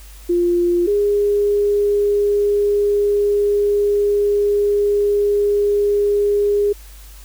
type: tone pair in turn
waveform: sine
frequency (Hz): 349.2 / 409.5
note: F4 / G#4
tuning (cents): 0 / -24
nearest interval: minor third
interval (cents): 276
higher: second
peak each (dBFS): -13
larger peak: neither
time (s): 0.29-0.87 / 0.87-6.73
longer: second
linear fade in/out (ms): 10
effects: added 50 Hz sine -37 dBFS peak until 7.24 s + white hiss -45 dBFS RMS until 7.24 s